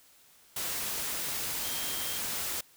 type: tone in noise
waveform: sine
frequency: 3200 Hz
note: G7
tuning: 35 cents sharp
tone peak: -42 dBFS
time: 1.64-2.18 s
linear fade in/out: 5 ms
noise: white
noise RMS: -34 dBFS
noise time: 0.56-2.61 s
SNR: -11 dB
effects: white hiss -60 dBFS RMS until 2.76 s